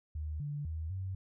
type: tone with pitch steps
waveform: sine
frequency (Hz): 76.6 / 145.7 / 79.8 / 94.7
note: D#2 / D3 / D#2 / F#2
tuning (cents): -27 / -13 / +44 / +41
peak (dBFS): -35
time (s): 0.15-1.15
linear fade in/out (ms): 5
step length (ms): 250
effects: none